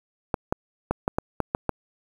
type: clicks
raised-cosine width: 1 ms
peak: -8 dBFS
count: 8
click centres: 0.342 / 0.525 / 0.91 / 1.079 / 1.185 / 1.403 / 1.549 / 1.693 s
effects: 7-bit